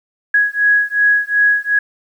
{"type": "beating tone pair", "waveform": "sine", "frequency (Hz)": [1665, 1667.7], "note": ["G#6", "G#6"], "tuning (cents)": [4, 7], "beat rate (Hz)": 2.7, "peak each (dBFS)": [-14, -14], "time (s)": [0.34, 1.79], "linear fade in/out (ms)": 5, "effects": ["8-bit"]}